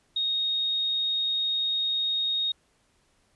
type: tone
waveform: sine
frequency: 3729 Hz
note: A#7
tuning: in tune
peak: -24 dBFS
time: 0.16-2.52 s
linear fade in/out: 5 ms
effects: pink hiss -67 dBFS RMS until 3.35 s + resampled to 24000 Hz